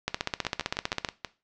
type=two click trains; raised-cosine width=0.2 ms; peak=-9 / -14 dBFS; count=16 / 6; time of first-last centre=0.08-1.048 / 0.45-1.247 s; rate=15.5 / 6.27 Hz; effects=noise-tail reverb RT60 0.3 s tail -17 dB re dry + low-pass 6000 Hz 12 dB/octave